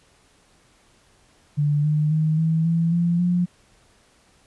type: tone with pitch steps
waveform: sine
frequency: 146.83 / 151.48 / 156.28 / 161.23 / 166.34 / 171.61 / 177.05 Hz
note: D3 / D#3 / D#3 / E3 / E3 / F3 / F3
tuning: 0 / -46 / +8 / -38 / +16 / -30 / +24 cents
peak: -17 dBFS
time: 1.57-3.46 s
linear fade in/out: 20 ms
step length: 270 ms
effects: pink hiss -58 dBFS RMS until 4.46 s + resampled to 24000 Hz